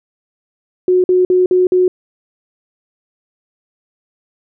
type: tone bursts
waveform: sine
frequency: 365.5 Hz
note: F#4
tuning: 21 cents flat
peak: -8 dBFS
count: 5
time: 0.88-1.88 s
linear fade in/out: 2 ms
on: 160 ms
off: 50 ms
effects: none